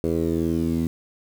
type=tone with low-pass filter sweep; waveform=10% pulse; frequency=82.41 Hz; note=E2; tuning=in tune; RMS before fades=-23 dBFS; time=0.04-0.87 s; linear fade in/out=0 ms; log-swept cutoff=450 to 250 Hz; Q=2.5; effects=7-bit